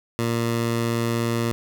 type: tone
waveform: 15% pulse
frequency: 116.54 Hz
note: A#2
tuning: in tune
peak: -15 dBFS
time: 0.19-1.52 s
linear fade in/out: 0 ms
effects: none